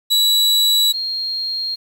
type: tone pair in turn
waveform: 40% pulse / sine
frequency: 3920 / 4230 Hz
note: B7 / C8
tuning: -14 / +18 cents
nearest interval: minor second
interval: 132 cents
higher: second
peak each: -11 / -20 dBFS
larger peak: first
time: 0.1-0.93 / 0.93-1.76 s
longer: neither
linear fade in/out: 20 ms
effects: 8-bit